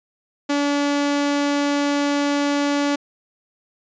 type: tone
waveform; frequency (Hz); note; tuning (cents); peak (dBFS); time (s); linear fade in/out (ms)
sawtooth; 286.8; D4; -41; -14; 0.49-2.96; 10
effects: resampled to 16000 Hz